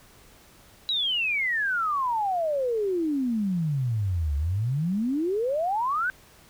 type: exponential two-way sweep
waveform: sine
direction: down then up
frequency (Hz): 3951 to 69.3 to 1563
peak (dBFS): -23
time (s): 0.89-6.1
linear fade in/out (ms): 0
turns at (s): 4.36
effects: pink hiss -54 dBFS RMS until 6.49 s